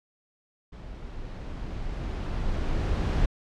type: noise with level ramp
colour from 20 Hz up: brown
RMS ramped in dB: -41 to -23 dBFS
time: 0.72-3.26 s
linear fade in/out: 10 ms
effects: low-pass 5000 Hz 12 dB/octave